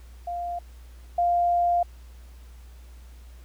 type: tone pair in turn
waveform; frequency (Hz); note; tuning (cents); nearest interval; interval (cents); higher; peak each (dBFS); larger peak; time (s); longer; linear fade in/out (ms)
sine; 698.5 / 698.5; F5 / F5; 0 / 0; unison; 0; neither; -28 / -19; second; 0.27-0.59 / 1.18-1.83; second; 5
effects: added 60 Hz sine -43 dBFS peak until 3.44 s + pink hiss -58 dBFS RMS until 3.44 s